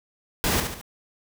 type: noise with echo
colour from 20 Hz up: pink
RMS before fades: -23 dBFS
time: 0.44-0.6 s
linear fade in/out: 0 ms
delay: 71 ms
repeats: 3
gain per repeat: -6 dB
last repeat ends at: 0.813 s
effects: none